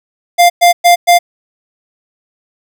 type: tone bursts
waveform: square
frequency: 698.5 Hz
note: F5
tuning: in tune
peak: -4 dBFS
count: 4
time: 0.38-1.19 s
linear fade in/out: 20 ms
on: 120 ms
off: 110 ms
effects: none